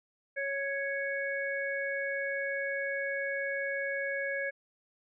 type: harmonic tone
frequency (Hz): 554.4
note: C#5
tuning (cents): 0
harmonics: 1 / 3 / 4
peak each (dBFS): -35 / -34 / -38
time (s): 0.36-4.51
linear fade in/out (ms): 20
effects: none

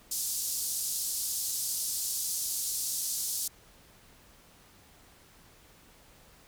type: band-pass noise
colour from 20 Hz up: white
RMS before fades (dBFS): -33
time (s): 0.11-3.48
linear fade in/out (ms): 5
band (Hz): 4700 to 13000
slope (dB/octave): 24
effects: pink hiss -58 dBFS RMS until 6.47 s

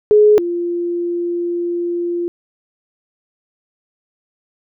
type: tone pair in turn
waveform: sine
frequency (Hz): 421.2 / 346.6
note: G#4 / F4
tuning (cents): +24 / -13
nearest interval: minor third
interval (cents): 337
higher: first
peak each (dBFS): -6 / -17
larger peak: first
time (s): 0.11-0.38 / 0.38-2.28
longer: second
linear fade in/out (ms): 0
effects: none

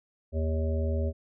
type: harmonic tone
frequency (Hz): 79.6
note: D#2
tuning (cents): +40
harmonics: 1 / 3 / 5 / 7 / 8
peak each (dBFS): -26 / -36 / -37 / -36 / -42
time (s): 0.32-1.13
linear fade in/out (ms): 50
effects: none

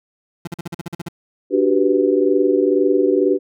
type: tone bursts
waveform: 30% pulse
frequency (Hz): 170.3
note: F3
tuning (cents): -43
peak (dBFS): -22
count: 10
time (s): 0.45-1.086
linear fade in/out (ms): 5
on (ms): 24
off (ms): 44
type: chord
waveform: sine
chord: G major seventh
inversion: second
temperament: equal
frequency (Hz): 293.7 / 370 / 392 / 493.9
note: D4 / F#4 / G4 / B4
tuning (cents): 0 / 0 / 0 / 0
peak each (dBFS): -19 / -18 / -17 / -20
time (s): 1.5-3.39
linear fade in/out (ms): 50
effects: none

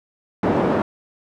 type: band-pass noise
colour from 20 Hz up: pink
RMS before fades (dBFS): -19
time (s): 0.43-0.82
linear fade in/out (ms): 2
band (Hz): 200 to 860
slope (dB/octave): 12
effects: none

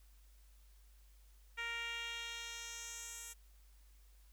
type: tone with band-pass filter sweep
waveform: 10% pulse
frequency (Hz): 466.2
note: A#4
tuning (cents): 0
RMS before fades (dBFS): -45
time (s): 1.57-3.34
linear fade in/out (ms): 20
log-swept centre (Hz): 2100 to 9300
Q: 1.7
effects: added 50 Hz sine -60 dBFS peak until 4.32 s + white hiss -72 dBFS RMS until 4.32 s

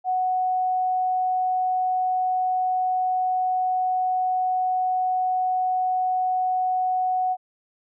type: tone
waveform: sine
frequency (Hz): 740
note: F#5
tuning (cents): 0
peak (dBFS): -20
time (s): 0.04-7.37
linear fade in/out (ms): 50
effects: none

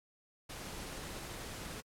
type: noise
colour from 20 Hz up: pink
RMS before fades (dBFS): -45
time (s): 0.49-1.81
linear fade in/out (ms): 10
effects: low-pass 12000 Hz 12 dB/octave + AAC 64 kbps

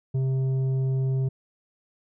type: tone with tanh clipping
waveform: sine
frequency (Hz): 132.3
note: C3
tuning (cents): +20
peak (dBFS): -23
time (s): 0.14-1.29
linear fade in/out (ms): 10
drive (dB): 7
effects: none

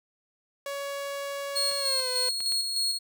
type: tone with pitch glide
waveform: sawtooth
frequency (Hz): 561 to 505.6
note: C#5 to B4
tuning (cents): +21 to +41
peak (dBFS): -28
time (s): 0.66-2.29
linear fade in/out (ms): 2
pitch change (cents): -180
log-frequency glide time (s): 1.79-2.09
type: tone with tremolo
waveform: 35% pulse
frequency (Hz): 4308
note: C8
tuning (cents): +50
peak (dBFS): -23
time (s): 1.55-2.99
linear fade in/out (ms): 20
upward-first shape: square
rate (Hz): 3.3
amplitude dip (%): 40
type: clicks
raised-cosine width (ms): 0.2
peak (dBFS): -24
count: 4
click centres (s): 1.715 / 1.997 / 2.405 / 2.521
effects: none

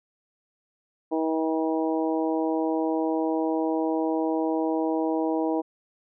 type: harmonic tone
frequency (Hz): 160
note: D#3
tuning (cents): +49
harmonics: 2 / 3 / 4 / 5 / 6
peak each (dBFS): -25 / -29 / -31 / -33 / -35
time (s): 1.11-5.62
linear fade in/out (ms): 20
effects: none

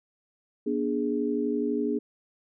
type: chord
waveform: sine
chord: G# diminished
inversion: first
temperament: equal with one note detuned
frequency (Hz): 241.7 / 293.7 / 415.3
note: B3 / D4 / G#4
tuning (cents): -37 / 0 / 0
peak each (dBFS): -29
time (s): 0.66-1.99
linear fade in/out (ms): 10
effects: none

